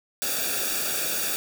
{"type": "noise with comb filter", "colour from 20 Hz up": "white", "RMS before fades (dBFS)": -27, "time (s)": [0.22, 1.36], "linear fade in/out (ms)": 0, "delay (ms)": 0.97, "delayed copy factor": -0.8, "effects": []}